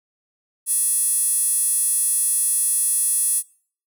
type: tone with high-pass filter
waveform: square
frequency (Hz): 380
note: F#4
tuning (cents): +46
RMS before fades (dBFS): -20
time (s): 0.66-3.43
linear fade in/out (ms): 50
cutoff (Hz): 10000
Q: 8.1
effects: noise-tail reverb RT60 0.5 s tail -23 dB re dry